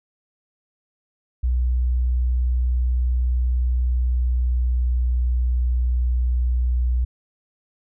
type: tone with pitch glide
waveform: sine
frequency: 61.74 to 61.31 Hz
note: B1 to B1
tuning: 0 to -12 cents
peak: -17 dBFS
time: 1.43-7.05 s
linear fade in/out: 10 ms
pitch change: -12 cents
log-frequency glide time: 3.92-4.94 s
effects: none